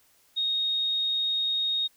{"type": "tone", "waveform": "sine", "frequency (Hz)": 3729, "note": "A#7", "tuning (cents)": 0, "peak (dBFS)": -24, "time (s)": [0.36, 1.88], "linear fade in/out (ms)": 20, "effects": ["white hiss -63 dBFS RMS until 1.96 s"]}